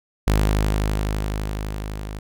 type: tone with level ramp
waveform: sawtooth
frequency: 51.91 Hz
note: G#1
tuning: in tune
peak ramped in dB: -11 to -26 dBFS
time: 0.27-2.19 s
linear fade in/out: 5 ms
effects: none